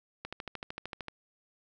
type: click train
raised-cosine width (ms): 0.3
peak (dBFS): -22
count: 12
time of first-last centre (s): 0.25-1.083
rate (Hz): 13.2
effects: none